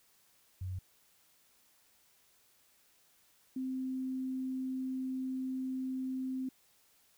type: tone pair in turn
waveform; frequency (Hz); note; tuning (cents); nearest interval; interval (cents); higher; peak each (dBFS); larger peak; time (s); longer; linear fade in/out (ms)
sine; 92.5 / 260.2; F#2 / C4; 0 / -9; octave + tritone; 1791; second; -36 / -34; second; 0.61-0.79 / 3.56-6.49; second; 5
effects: white hiss -68 dBFS RMS until 7.17 s